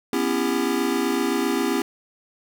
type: chord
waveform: square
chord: C# half-diminished seventh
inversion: third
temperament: just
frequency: 249.5 / 277.2 / 332.6 / 399.1 Hz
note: B3 / C#4 / E4 / G4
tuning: +18 / 0 / +16 / +31 cents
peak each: -27 dBFS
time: 0.13-1.82 s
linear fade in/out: 2 ms
effects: none